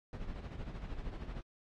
brown noise with tremolo, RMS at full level -40 dBFS, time 0.13-1.41 s, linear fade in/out 0 ms, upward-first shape sine, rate 13 Hz, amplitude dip 60%, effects low-pass 4000 Hz 12 dB/octave + AAC 48 kbps

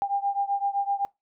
sine beating tone pair, 797 / 804.8 Hz, G5 / G5, +28 / +45 cents, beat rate 7.8 Hz, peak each -26 / -28 dBFS, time 0.02-1.05 s, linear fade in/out 0 ms, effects noise-tail reverb RT60 0.2 s tail -24 dB re dry

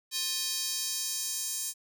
square tone with high-pass filter sweep, 352.8 Hz, F4, 18 cents sharp, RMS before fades -33 dBFS, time 0.11-1.74 s, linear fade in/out 50 ms, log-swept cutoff 4200 to 7100 Hz, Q 1.7, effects none

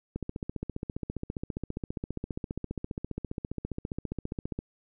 click train, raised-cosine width 3 ms, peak -20 dBFS, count 67, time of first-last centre 0.16-4.59 s, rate 14.9 Hz, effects none

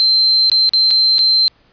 sine tone with dropouts, 4117 Hz, C8, 29 cents flat, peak -9 dBFS, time 0-1.48 s, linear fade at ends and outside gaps 0 ms, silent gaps 0.498-0.517 / 0.692-0.735 / 0.906-0.91 / 1.183-1.191 s, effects pink hiss -54 dBFS RMS until 1.72 s + resampled to 11025 Hz

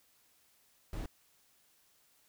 brown noise, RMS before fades -39 dBFS, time 0.93-1.06 s, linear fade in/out 2 ms, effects white hiss -69 dBFS RMS until 2.28 s

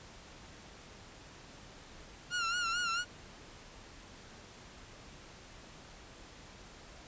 sawtooth tone with vibrato, 1396.9 Hz, F6, in tune, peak -28 dBFS, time 2.3-3.05 s, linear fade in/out 50 ms, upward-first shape sine, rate 4.5 Hz, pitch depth 68 cents each way, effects pink hiss -53 dBFS RMS until 7.07 s + resampled to 16000 Hz

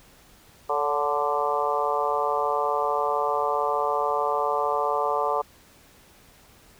harmonic tone with a mistuned harmonic, 146.83 Hz, D3, in tune, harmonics 3 / 4 / 5 / 6 / 7 / 8, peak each -29 / -29 / -29 / -29 / -29 / -29 dBFS, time 0.69-5.42 s, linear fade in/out 10 ms, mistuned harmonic 4, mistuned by -46 cents, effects pink hiss -54 dBFS RMS until 6.79 s

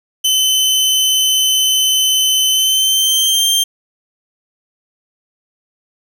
sawtooth tone with pitch glide, 3047 to 3167 Hz, G7 to G7, -50 to +17 cents, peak -8 dBFS, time 0.24-3.64 s, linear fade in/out 10 ms, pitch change +67 cents, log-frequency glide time 2.51-3.45 s, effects none

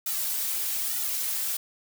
blue noise with flanger, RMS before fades -29 dBFS, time 0.06-1.57 s, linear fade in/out 5 ms, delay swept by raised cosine 1.8 to 4.2 ms, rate 1.1 Hz, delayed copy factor -0.95, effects none

